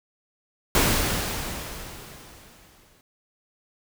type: noise with exponential decay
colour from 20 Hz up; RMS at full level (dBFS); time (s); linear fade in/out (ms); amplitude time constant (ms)
pink; -19; 0.75-3.01; 1; 490
effects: none